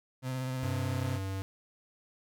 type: tone with vibrato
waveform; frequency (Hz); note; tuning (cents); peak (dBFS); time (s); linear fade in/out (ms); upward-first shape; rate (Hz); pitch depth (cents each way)
35% pulse; 129.3; C3; -20; -31; 0.22-1.2; 50; sine; 16; 23
type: tone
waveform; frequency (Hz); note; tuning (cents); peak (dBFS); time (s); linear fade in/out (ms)
square; 96.4; G2; -28; -34; 0.63-1.42; 0
effects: none